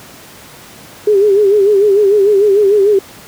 sine tone with vibrato, 405.5 Hz, G#4, 41 cents flat, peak -6 dBFS, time 1.07-2.99 s, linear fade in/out 5 ms, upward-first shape sine, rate 6.7 Hz, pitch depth 86 cents each way, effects pink hiss -36 dBFS RMS until 3.27 s + high-pass 100 Hz 12 dB/octave

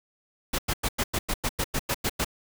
pink noise bursts, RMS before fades -26 dBFS, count 12, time 0.53-2.247 s, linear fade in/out 10 ms, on 56 ms, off 95 ms, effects none

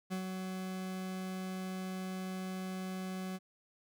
40% pulse tone with ADSR envelope, 186.9 Hz, F#3, 18 cents sharp, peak -33 dBFS, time 0.1-3.39 s, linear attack 26 ms, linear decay 93 ms, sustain -4 dB, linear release 37 ms, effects none

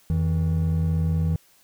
triangle tone pair together, 85.22 / 161 Hz, F2 / E3, -42 / -41 cents, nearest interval major seventh, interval 1101 cents, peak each -20 dBFS, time 0.1-1.36 s, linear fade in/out 0 ms, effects tanh soft clip ceiling -12 dBFS + white hiss -58 dBFS RMS until 1.63 s

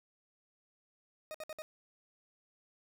40% pulse tone bursts, 622.3 Hz, D#5, in tune, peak -40 dBFS, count 4, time 1.31-1.62 s, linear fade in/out 0 ms, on 34 ms, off 58 ms, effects none

